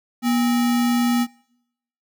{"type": "tone with sample-and-hold", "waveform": "sine", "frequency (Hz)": 240.8, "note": "B3", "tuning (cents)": -44, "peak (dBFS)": -16, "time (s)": [0.22, 1.27], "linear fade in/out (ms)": 50, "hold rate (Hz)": 1050, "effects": ["noise-tail reverb RT60 0.8 s tail -24 dB re dry"]}